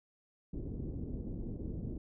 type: low-pass noise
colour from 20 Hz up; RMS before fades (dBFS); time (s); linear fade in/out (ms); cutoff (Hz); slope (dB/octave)
pink; -40; 0.53-1.98; 5; 380; 24
effects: none